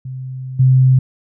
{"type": "tone with level steps", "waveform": "sine", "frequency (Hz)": 130, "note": "C3", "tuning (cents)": -11, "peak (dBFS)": [-24, -7], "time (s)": [0.05, 0.99], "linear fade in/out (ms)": 5, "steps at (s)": 0.59, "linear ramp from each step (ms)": 10, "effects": []}